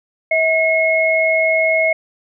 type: tone pair together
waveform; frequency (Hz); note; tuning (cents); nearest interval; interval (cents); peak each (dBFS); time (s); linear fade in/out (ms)
sine; 644.8 / 2169; E5 / C#7; -38 / -38; octave + major sixth; 2100; -15; 0.31-1.93; 5
effects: none